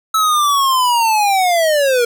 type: linear sweep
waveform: square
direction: down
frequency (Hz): 1307 to 466.2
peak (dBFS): -12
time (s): 0.14-2.05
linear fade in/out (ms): 5
effects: none